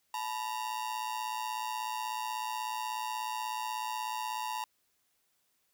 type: ring-modulated tone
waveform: 45% pulse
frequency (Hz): 928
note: A#5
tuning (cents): -8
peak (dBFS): -31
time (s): 0.14-4.64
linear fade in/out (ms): 2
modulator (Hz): 58.2
effects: white hiss -75 dBFS RMS until 5.73 s